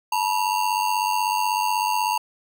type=ring-modulated tone; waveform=square; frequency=921 Hz; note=A#5; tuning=21 cents flat; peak=-18 dBFS; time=0.12-2.18 s; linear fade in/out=5 ms; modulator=48.1 Hz; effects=none